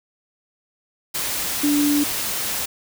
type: tone in noise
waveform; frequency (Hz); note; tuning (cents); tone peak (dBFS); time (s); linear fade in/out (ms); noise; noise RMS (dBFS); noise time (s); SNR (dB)
sine; 291; D4; -16; -16; 1.63-2.04; 10; white; -25; 1.14-2.66; +6
effects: none